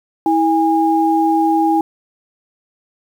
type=tone pair together; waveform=sine; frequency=324.1 / 816.7 Hz; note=E4 / G#5; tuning=-29 / -29 cents; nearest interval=octave + major third; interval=1600 cents; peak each=-14 dBFS; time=0.26-1.81 s; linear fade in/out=2 ms; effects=7-bit